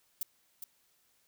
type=noise with echo; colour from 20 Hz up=violet; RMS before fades=-34 dBFS; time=0.21-0.23 s; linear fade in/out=2 ms; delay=410 ms; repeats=1; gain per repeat=-8 dB; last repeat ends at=0.64 s; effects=white hiss -71 dBFS RMS until 1.27 s